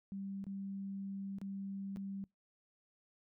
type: tone with dropouts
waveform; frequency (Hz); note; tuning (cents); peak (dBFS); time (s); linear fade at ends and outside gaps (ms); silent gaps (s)
sine; 196; G3; 0; -40; 0.12-2.24; 0; 0.441-0.467 / 1.385-1.415 / 1.961-1.97
effects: noise-tail reverb RT60 0.2 s tail -26 dB re dry